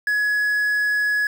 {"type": "tone with quantisation", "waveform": "triangle", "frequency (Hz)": 1686, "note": "G#6", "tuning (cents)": 26, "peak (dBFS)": -16, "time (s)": [0.07, 1.27], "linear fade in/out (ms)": 2, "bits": 7, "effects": []}